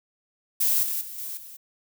violet noise with level steps, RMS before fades -22 / -28 / -38 / -34 / -43 dBFS, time 0.6-1.57 s, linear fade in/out 10 ms, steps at 0.83 / 1.01 / 1.18 / 1.37 s, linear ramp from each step 2 ms, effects none

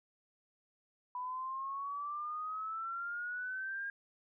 sine exponential sweep, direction up, 987.8 to 1623 Hz, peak -37 dBFS, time 1.15-3.9 s, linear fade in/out 2 ms, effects none

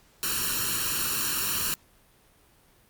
white noise with comb filter, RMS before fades -28 dBFS, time 0.23-1.74 s, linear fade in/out 0 ms, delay 0.71 ms, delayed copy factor +0.9, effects pink hiss -60 dBFS RMS until 2.89 s + Opus 48 kbps

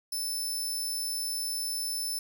20% pulse tone, 5280 Hz, E8, 2 cents sharp, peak -25 dBFS, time 0.12-2.19 s, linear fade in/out 5 ms, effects 9-bit

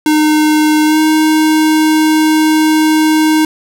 square tone with pitch glide, 306.3 to 311.8 Hz, D#4 to D#4, -27 to +4 cents, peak -8 dBFS, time 0.06-3.45 s, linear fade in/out 2 ms, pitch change +31 cents, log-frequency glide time 0.85-0.99 s, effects none

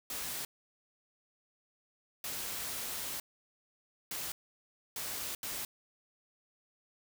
white noise bursts at uneven times, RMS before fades -39 dBFS, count 5, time 0.1-0.45 / 2.24-3.2 / 4.11-4.32 / 4.96-5.35 / 5.43-5.65 s, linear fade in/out 2 ms, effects none

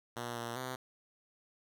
5% pulse tone with pitch steps, 119.6 / 117.8 / 128.6 Hz, A#2 / A#2 / C3, +45 / +19 / -30 cents, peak -27 dBFS, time 0.16-0.76 s, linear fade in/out 10 ms, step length 200 ms, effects none

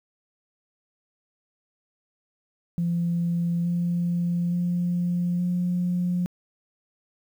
sine tone with pitch steps, 171.3 / 173.49 / 175.71 / 177.96 Hz, F3 / F3 / F3 / F3, -33 / -11 / +11 / +33 cents, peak -21 dBFS, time 2.78-6.26 s, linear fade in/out 0 ms, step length 870 ms, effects tanh soft clip ceiling -17 dBFS + 9-bit

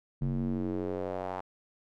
square tone with band-pass filter sweep, 46.08 Hz, F#1, 6 cents flat, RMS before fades -33 dBFS, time 0.21-1.41 s, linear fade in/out 10 ms, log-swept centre 160 to 870 Hz, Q 2.6, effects none

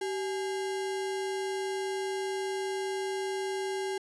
sine tone with sample-and-hold, 384.5 Hz, G4, 33 cents flat, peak -30 dBFS, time 0.01-3.98 s, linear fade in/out 5 ms, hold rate 1225 Hz, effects resampled to 24000 Hz

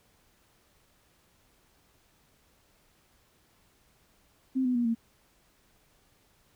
sine tone with pitch steps, 261.6 / 250.4 / 239.6 / 229.3 Hz, C4 / B3 / A#3 / A#3, 0 / +24 / +48 / -28 cents, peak -24 dBFS, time 4.55-4.95 s, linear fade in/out 20 ms, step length 100 ms, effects pink hiss -66 dBFS RMS until 6.55 s

